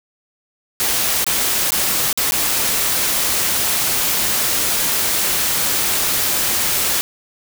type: noise with dropouts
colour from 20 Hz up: white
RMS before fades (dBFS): -18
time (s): 0.8-7.01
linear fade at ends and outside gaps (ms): 0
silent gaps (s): 1.244-1.266 / 1.706-1.72 / 2.128-2.175 / 2.31-2.321
effects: none